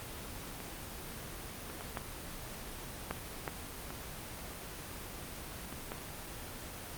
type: clicks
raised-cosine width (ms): 0.5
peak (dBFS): -28 / -29 / -28 / -20 / -19 / -19 / -26 / -28 / -23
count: 9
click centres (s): 0.603 / 1.7 / 1.809 / 1.972 / 3.11 / 3.478 / 3.905 / 5.726 / 5.919
effects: pink hiss -44 dBFS RMS until 6.97 s + Opus 24 kbps